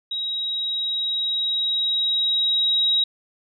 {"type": "tone with level ramp", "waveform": "sine", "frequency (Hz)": 3820, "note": "A#7", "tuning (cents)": 42, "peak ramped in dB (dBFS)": [-24, -16], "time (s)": [0.11, 3.04], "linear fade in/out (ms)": 5, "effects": []}